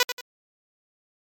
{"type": "tone with echo", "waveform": "5% pulse", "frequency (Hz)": 493.9, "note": "B4", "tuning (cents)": 0, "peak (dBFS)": -5, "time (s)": [0, 0.03], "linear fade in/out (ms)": 2, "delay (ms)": 90, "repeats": 2, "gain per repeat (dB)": -9, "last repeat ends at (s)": 0.21, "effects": ["MP3 96 kbps"]}